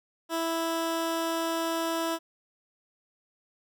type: tone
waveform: 15% pulse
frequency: 329.6 Hz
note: E4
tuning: in tune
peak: -21 dBFS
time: 0.29-2.19 s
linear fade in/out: 50 ms
effects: none